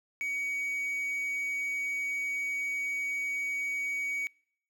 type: tone with quantisation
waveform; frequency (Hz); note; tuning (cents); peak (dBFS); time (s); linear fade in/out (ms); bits
triangle; 2254; C#7; +28; -29; 0.21-4.27; 0; 9
effects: noise-tail reverb RT60 0.6 s tail -26 dB re dry